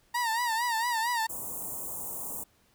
30% pulse tone with vibrato, 932.3 Hz, A#5, in tune, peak -24 dBFS, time 0.14-1.27 s, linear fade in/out 10 ms, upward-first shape sine, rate 4.4 Hz, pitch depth 93 cents each way
white band-stop noise, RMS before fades -37 dBFS, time 1.29-2.44 s, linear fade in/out 10 ms, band 1100 to 7100 Hz, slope 48 dB/octave
effects pink hiss -66 dBFS RMS until 2.74 s

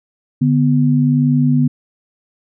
sine tone pair together, 146.5 / 247.8 Hz, D3 / B3, -4 / +6 cents, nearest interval major sixth, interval 910 cents, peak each -13 dBFS, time 0.41-1.68 s, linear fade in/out 10 ms, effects none

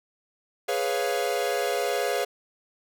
45% pulse chord, C# dominant seventh, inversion second, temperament equal, 415.3 / 493.9 / 554.4 / 698.5 Hz, G#4 / B4 / C#5 / E#5, 0 / 0 / 0 / 0 cents, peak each -30 dBFS, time 0.68-2.25 s, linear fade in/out 10 ms, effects none

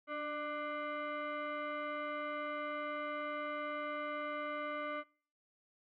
sine tone with frequency modulation, 293.7 Hz, D4, in tune, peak -37 dBFS, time 0.07-5.04 s, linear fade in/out 50 ms, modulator 892 Hz, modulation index 1.8, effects noise-tail reverb RT60 0.5 s tail -25 dB re dry

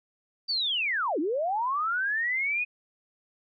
sine linear two-way sweep, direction down then up, 4699 to 277.2 to 2513 Hz, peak -25 dBFS, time 0.48-2.65 s, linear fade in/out 20 ms, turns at 1.19 s, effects none

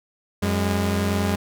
sawtooth tone pair together, 90.9 / 204.1 Hz, F#2 / G#3, -30 / -30 cents, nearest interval octave + major second, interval 1400 cents, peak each -19 dBFS, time 0.42-1.36 s, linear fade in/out 10 ms, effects none

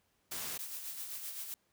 white noise, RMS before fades -40 dBFS, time 0.31-0.58 s, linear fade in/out 10 ms
blue noise with tremolo, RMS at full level -41 dBFS, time 0.59-1.54 s, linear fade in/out 0 ms, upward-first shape sine, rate 7.7 Hz, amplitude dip 45%
effects pink hiss -75 dBFS RMS until 1.72 s + high-pass 60 Hz 12 dB/octave

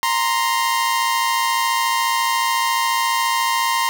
sawtooth tone pair together, 932.3 / 1046.5 Hz, A#5 / C6, 0 / 0 cents, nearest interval major second, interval 200 cents, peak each -16 dBFS, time 0.03-3.89 s, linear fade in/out 0 ms, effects none

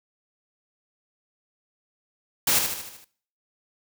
white noise with echo, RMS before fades -21 dBFS, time 2.47-2.59 s, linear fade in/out 5 ms, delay 76 ms, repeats 6, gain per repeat -5 dB, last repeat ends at 3.046 s, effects noise-tail reverb RT60 0.5 s tail -19 dB re dry

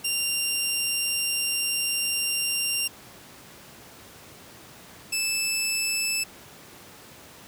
15% pulse tone pair in turn, 2781 / 2630 Hz, F7 / E7, -8 / -5 cents, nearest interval minor second, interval 97 cents, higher first, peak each -17 dBFS, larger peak neither, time 0.04-2.88 / 5.12-6.24 s, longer first, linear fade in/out 10 ms, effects pink hiss -47 dBFS RMS until 7.47 s + high-pass 100 Hz 12 dB/octave

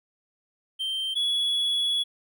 triangle tone pair in turn, 3136 / 3379 Hz, G7 / G#7, 0 / +29 cents, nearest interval minor second, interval 129 cents, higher second, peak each -25 / -21 dBFS, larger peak second, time 0.79-1.15 / 1.15-2.04 s, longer second, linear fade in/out 20 ms, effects none

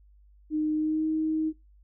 sine tone with pitch glide, 307.2 to 314.4 Hz, D#4 to D#4, -22 to +18 cents, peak -24 dBFS, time 0.5-1.53 s, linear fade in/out 50 ms, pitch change +40 cents, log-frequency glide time 0.73-1.06 s, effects noise-tail reverb RT60 0.2 s tail -22 dB re dry + added 50 Hz sine -54 dBFS peak until 1.83 s

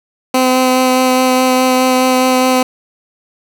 15% pulse tone with vibrato, 256.5 Hz, C4, 34 cents flat, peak -3 dBFS, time 0.34-2.63 s, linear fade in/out 5 ms, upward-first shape sine, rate 4.8 Hz, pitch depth 10 cents each way, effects none

